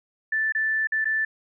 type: tone with dropouts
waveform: sine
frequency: 1760 Hz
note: A6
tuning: in tune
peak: -21 dBFS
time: 0.32-1.25 s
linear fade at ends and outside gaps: 5 ms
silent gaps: 0.523-0.549 / 0.872-0.92 / 1.045-1.054 s
effects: none